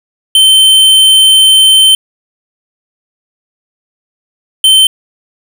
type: tone bursts at uneven times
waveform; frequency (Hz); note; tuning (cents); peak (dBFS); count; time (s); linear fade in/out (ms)
square; 3094; G7; -23; -3; 2; 0.35-1.95 / 4.64-4.87; 2
effects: none

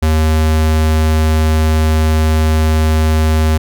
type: tone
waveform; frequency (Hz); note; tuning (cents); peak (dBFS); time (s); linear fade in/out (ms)
square; 78.5; D#2; +16; -10; 0.02-3.58; 10
effects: none

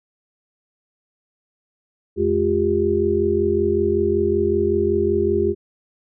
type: tone cluster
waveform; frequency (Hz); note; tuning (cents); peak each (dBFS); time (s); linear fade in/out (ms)
sine; 86 / 212.6 / 353.6 / 398.9; F2 / G#3 / F4 / G4; -26 / +41 / +22 / +30; -26 / -26 / -20 / -19; 2.16-5.55; 50
effects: none

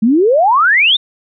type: exponential sweep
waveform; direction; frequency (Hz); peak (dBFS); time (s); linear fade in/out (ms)
sine; up; 207.7 to 3729; -7; 0.02-0.97; 10
effects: none

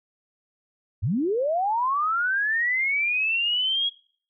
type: linear sweep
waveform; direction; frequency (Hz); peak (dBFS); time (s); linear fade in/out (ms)
sine; up; 77.78 to 3331; -21; 1.02-3.9; 20
effects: noise-tail reverb RT60 0.5 s tail -23 dB re dry

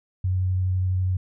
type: tone with vibrato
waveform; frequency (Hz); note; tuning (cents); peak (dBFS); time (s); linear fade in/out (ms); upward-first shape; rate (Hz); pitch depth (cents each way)
sine; 92.5; F#2; 0; -20; 0.24-1.17; 5; sine; 12; 11
effects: none

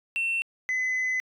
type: tone pair in turn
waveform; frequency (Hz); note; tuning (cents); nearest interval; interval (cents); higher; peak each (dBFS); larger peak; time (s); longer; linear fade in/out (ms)
sine; 2700 / 2023; E7 / B6; +41 / +41; perfect fourth; 500; first; -22; neither; 0.16-0.42 / 0.69-1.2; second; 0
effects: tanh soft clip ceiling -23 dBFS

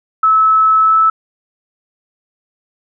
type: tone with pitch glide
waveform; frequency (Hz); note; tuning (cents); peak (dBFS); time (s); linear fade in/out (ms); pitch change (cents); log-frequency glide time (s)
sine; 1300 to 1309; E6 to E6; -24 to -13; -7; 0.23-1.1; 5; +11; 0.8-0.96
effects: none

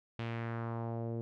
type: tone with low-pass filter sweep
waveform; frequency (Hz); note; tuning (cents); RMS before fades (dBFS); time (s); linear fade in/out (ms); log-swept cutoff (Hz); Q
sawtooth; 115.6; A#2; -14; -38; 0.19-1.21; 0; 3100 to 430; 1.8
effects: none

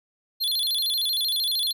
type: tone with vibrato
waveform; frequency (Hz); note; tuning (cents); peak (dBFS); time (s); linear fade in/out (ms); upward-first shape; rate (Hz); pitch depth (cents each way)
square; 3802; A#7; +33; -23; 0.4-1.73; 20; square; 13; 170
effects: none

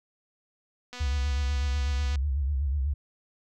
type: click train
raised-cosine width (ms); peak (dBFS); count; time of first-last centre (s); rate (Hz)
0.2; -24; 304; 0.93-2.157; 247
type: tone with vibrato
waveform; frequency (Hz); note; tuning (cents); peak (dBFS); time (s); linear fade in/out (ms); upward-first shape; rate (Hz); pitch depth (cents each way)
sine; 69.6; C#2; +8; -24; 1-2.94; 10; sine; 8.1; 130
effects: none

